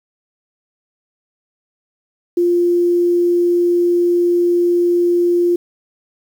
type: tone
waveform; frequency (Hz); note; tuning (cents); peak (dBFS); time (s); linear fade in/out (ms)
sine; 349.2; F4; 0; -11; 2.37-5.56; 5
effects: 7-bit